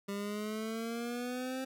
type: exponential sweep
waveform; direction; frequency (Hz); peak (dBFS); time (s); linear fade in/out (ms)
25% pulse; up; 198.8 to 264.3; -32; 0.08-1.65; 10
effects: none